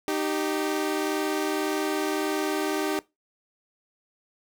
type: tone pair together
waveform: sawtooth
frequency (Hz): 307.5 / 389.3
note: D#4 / G4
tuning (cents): -20 / -12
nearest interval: major third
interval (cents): 408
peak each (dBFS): -24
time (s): 0.08-2.99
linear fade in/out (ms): 0
effects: noise-tail reverb RT60 0.2 s tail -20 dB re dry